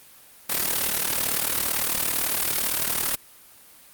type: noise with amplitude modulation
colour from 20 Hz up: white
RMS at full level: -21 dBFS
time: 0.49-3.16 s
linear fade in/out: 10 ms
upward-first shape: sine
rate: 37.8 Hz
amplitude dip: 75%
effects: white hiss -50 dBFS RMS until 3.93 s + Opus 32 kbps